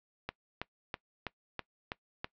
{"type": "click train", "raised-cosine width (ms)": 0.3, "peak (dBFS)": -19, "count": 7, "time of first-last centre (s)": [0.29, 2.244], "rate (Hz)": 3.07, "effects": ["noise-tail reverb RT60 0.1 s tail -21 dB re dry", "low-pass 4000 Hz 12 dB/octave"]}